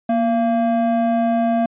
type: ring-modulated tone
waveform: triangle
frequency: 459.7 Hz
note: A#4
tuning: 24 cents flat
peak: -10 dBFS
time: 0.09-1.66 s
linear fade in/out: 5 ms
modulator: 224 Hz
effects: resampled to 8000 Hz